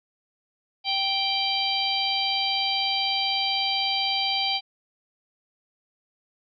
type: harmonic tone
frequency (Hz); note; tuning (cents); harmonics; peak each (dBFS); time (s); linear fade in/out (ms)
784; G5; 0; 1 / 3 / 4 / 5 / 6; -29 / -31 / -27 / -30 / -29; 0.84-4.61; 50
effects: none